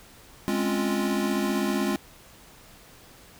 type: chord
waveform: square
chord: Db major seventh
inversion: second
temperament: equal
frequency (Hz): 207.7 / 261.6 / 277.2 / 349.2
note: Ab3 / C4 / Db4 / F4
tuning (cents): 0 / 0 / 0 / 0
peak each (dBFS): -28 / -32 / -32 / -30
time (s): 0.48-1.96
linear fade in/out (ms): 0
effects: pink hiss -51 dBFS RMS until 3.39 s